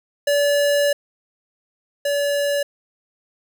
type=tone pair in turn; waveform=square; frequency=575 / 572.2 Hz; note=D5 / D5; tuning=-37 / -45 cents; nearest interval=unison; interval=8 cents; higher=first; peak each=-16 / -19 dBFS; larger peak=first; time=0.27-0.93 / 2.05-2.63 s; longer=first; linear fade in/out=5 ms; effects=none

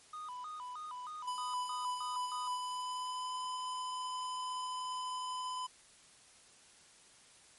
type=tone with vibrato; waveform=triangle; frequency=1108.7 Hz; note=C#6; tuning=in tune; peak=-40 dBFS; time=0.13-2.58 s; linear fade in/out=5 ms; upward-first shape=square; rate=3.2 Hz; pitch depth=190 cents each way
type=tone with pitch glide; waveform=square; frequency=997 to 1009.8 Hz; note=B5 to B5; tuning=+16 to +38 cents; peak=-38 dBFS; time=1.27-5.67 s; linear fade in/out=10 ms; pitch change=+22 cents; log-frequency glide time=2.52-3.37 s
effects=white hiss -61 dBFS RMS until 7.58 s + MP3 48 kbps

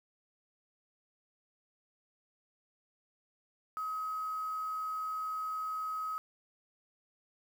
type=tone with quantisation; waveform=sine; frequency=1271 Hz; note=D#6; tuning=36 cents sharp; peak=-34 dBFS; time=3.77-6.18 s; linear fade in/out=0 ms; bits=9; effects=none

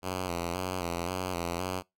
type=tone with vibrato; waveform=5% pulse; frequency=89 Hz; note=F2; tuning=33 cents sharp; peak=-20 dBFS; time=0.02-1.83 s; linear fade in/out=50 ms; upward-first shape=square; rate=1.9 Hz; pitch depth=62 cents each way; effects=noise-tail reverb RT60 0.2 s tail -24 dB re dry

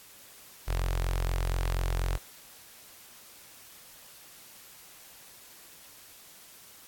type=tone with notch filter; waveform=sawtooth; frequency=44.17 Hz; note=F1; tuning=20 cents sharp; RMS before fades=-29 dBFS; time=0.67-2.18 s; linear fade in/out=20 ms; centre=230 Hz; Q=0.63; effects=white hiss -52 dBFS RMS until 6.87 s + AAC 64 kbps

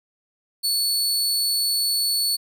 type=tone; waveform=sawtooth; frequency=4435 Hz; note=C#8; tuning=in tune; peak=-17 dBFS; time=0.63-2.37 s; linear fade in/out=20 ms; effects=none

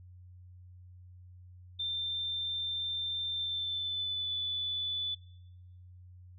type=tone with pitch glide; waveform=sine; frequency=3577 to 3479 Hz; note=A7 to A7; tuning=+28 to -20 cents; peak=-32 dBFS; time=1.79-5.15 s; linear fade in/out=10 ms; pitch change=-48 cents; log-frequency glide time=3.32-4.32 s; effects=noise-tail reverb RT60 1.0 s tail -22 dB re dry + added 90 Hz sine -50 dBFS peak until 6.38 s

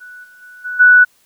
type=tone with level steps; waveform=sine; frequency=1480 Hz; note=F#6; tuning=in tune; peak=-33 / -41 / -36 / -21 / -4 dBFS; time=0-1.05 s; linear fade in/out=20 ms; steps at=0.23 / 0.41 / 0.64 / 0.79 s; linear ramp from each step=20 ms; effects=white hiss -56 dBFS RMS until 1.25 s

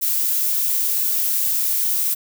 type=noise; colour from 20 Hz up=violet; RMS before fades=-20 dBFS; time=0.01-2.15 s; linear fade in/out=20 ms; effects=none

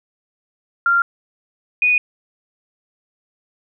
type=tone pair in turn; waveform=sine; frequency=1388 / 2473 Hz; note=F6 / D#7; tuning=-11 / -11 cents; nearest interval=minor seventh; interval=1000 cents; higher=second; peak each=-12 dBFS; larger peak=neither; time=0.86-1.02 / 1.82-1.98 s; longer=neither; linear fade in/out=2 ms; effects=none

